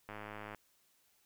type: click train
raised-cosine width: 0.5 ms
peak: -30 dBFS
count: 49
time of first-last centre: 0.09-0.547 s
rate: 105 Hz
effects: white hiss -72 dBFS RMS until 1.25 s